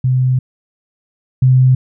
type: tone pair in turn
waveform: sine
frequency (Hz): 128.5 / 128.97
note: C3 / C3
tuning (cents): -31 / -25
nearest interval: unison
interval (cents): 6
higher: second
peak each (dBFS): -10 / -6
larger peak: second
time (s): 0.04-0.39 / 1.42-1.75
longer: first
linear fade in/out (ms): 5
effects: none